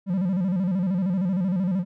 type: tone with vibrato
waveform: triangle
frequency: 185 Hz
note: F#3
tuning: in tune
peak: -19 dBFS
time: 0.06-1.85 s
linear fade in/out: 50 ms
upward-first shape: square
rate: 13 Hz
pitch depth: 100 cents each way
effects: none